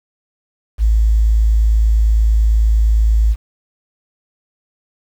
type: tone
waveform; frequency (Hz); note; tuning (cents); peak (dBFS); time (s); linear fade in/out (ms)
sine; 54.4; A1; -19; -9; 0.78-3.36; 50
effects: 7-bit